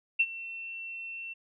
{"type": "tone with ADSR envelope", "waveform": "sine", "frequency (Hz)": 2701, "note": "E7", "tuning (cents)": 42, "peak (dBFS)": -19, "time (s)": [0.19, 1.34], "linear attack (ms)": 13, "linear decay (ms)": 50, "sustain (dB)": -18, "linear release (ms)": 17, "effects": []}